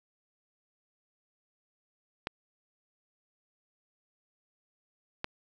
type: clicks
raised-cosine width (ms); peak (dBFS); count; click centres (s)
0.3; -16 / -16; 2; 2.271 / 5.244
effects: none